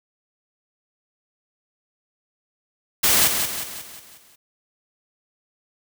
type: noise with echo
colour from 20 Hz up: white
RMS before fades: -17 dBFS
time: 3.03-3.28 s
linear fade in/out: 10 ms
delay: 180 ms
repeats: 6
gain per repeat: -6 dB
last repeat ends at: 4.36 s
effects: none